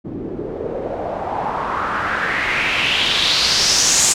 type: noise with low-pass filter sweep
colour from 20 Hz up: white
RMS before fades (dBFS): -19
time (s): 0.04-4.14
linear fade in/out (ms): 20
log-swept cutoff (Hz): 290 to 7700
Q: 3.5
effects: none